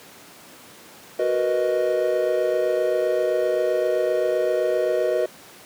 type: chord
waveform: triangle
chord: B major seventh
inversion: second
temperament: equal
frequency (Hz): 370 / 466.2 / 493.9 / 622.3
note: F#4 / A#4 / B4 / D#5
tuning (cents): 0 / 0 / 0 / 0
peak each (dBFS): -23 / -26 / -22 / -21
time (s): 1.19-5.26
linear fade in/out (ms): 5
effects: pink hiss -45 dBFS RMS until 5.65 s + high-pass 200 Hz 12 dB/octave